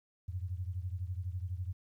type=beating tone pair; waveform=sine; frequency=87.31 / 99.31 Hz; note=F2 / G2; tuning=0 / +23 cents; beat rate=12 Hz; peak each=-37 / -40 dBFS; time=0.28-1.73 s; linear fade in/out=10 ms; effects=12-bit